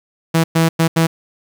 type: tone bursts at uneven times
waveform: sawtooth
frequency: 163.7 Hz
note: E3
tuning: 12 cents flat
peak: -7 dBFS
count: 4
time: 0.34-0.44 / 0.55-0.69 / 0.79-0.88 / 0.96-1.07 s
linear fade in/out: 10 ms
effects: 8-bit